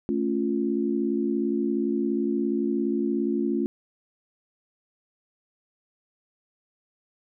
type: chord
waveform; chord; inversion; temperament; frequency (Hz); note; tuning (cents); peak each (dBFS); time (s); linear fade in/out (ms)
sine; A augmented; none; equal; 220 / 277.2 / 349.2; A3 / C#4 / E#4; 0 / 0 / 0; -27; 0.09-3.66; 0
effects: none